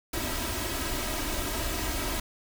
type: noise with comb filter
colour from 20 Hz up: pink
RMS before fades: -31 dBFS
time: 0.13-2.2 s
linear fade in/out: 5 ms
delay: 3.1 ms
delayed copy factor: +0.65
effects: none